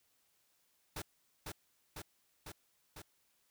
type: noise with echo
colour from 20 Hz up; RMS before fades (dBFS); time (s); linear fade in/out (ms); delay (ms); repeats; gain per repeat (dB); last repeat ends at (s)
pink; -42; 0.96-1.02; 5; 500; 4; -2; 3.02
effects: white hiss -75 dBFS RMS until 3.5 s

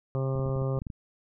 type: harmonic tone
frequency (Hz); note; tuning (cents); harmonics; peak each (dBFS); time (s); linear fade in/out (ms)
133.5; C3; +35; 1 / 2 / 3 / 4 / 5 / 6 / 7 / 8 / 9; -27 / -40 / -35 / -35 / -45 / -48 / -51 / -46 / -45; 0.15-0.79; 0
type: clicks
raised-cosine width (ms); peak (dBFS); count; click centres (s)
5; -25; 10; 0.358 / 0.394 / 0.462 / 0.493 / 0.561 / 0.618 / 0.775 / 0.819 / 0.868 / 0.902
effects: none

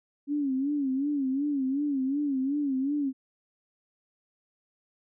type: tone with vibrato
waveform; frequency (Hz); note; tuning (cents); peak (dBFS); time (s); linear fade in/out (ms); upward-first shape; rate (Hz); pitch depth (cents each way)
sine; 277.2; C#4; 0; -25; 0.27-3.13; 50; sine; 2.7; 110
effects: none

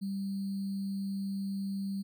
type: tone with sample-and-hold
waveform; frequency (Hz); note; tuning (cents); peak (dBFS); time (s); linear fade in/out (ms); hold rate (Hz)
sine; 196; G3; 0; -32; 0.01-2.03; 20; 4410
effects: none

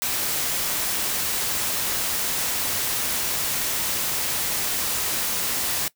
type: noise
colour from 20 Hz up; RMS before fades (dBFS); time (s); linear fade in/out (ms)
white; -25; 0.02-5.88; 0
effects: noise-tail reverb RT60 0.1 s tail -20 dB re dry

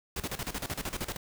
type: noise with tremolo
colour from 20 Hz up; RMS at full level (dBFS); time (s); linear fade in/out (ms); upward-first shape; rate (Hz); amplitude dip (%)
pink; -34; 0.16-1.17; 5; square; 13; 80
effects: none

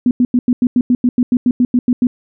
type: tone bursts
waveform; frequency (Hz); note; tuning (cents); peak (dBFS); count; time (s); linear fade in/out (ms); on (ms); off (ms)
sine; 246.4; B3; -4; -8; 15; 0.06-2.07; 2; 50; 90
effects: none

